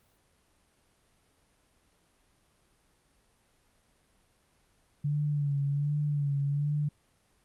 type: tone with vibrato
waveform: sine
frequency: 144.3 Hz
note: D3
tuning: 30 cents flat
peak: -26 dBFS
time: 5.04-6.89 s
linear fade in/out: 10 ms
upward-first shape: sine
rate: 1.3 Hz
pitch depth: 47 cents each way
effects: pink hiss -68 dBFS RMS until 7.44 s + Opus 32 kbps